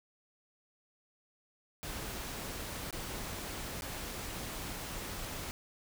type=noise with dropouts; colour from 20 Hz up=pink; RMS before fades=-41 dBFS; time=1.83-5.51 s; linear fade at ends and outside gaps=0 ms; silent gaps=2.908-2.927 / 3.81-3.821 s; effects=none